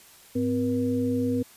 sine tone cluster, 104 / 255.4 / 478.8 Hz, G#2 / C4 / A#4, +3 / -42 / +46 cents, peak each -32 / -24 / -29 dBFS, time 0.35-1.43 s, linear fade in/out 10 ms, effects white hiss -52 dBFS RMS until 1.56 s + resampled to 32000 Hz

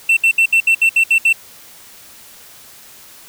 triangle tone bursts, 2692 Hz, E7, 36 cents sharp, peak -7 dBFS, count 9, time 0.09-1.328 s, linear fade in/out 5 ms, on 78 ms, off 67 ms, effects white hiss -41 dBFS RMS until 3.28 s

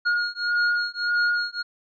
square beating tone pair, 1432 / 1433.7 Hz, F6 / F6, +43 / +45 cents, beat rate 1.7 Hz, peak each -25 dBFS, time 0.05-1.63 s, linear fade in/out 20 ms, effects resampled to 11025 Hz

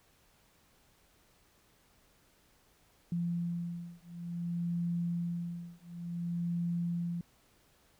sine beating tone pair, 171.6 / 172.16 Hz, F3 / F3, -30 / -25 cents, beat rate 0.56 Hz, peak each -36 / -36 dBFS, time 3.12-7.21 s, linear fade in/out 2 ms, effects pink hiss -67 dBFS RMS until 7.99 s

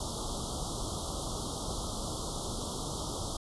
pink band-stop noise, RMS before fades -36 dBFS, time 0-3.37 s, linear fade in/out 5 ms, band 1300 to 3200 Hz, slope 96 dB/octave, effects resampled to 24000 Hz

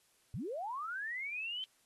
sine linear sweep, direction up, 87.31 to 3120 Hz, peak -37 dBFS, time 0.34-1.64 s, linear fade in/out 0 ms, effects white hiss -71 dBFS RMS until 1.85 s + AAC 32 kbps

